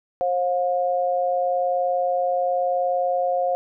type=tone pair together; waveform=sine; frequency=534.9 / 714 Hz; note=C5 / F5; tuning=+38 / +38 cents; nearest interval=perfect fourth; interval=500 cents; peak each=-22 dBFS; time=0.21-3.55 s; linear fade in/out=0 ms; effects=none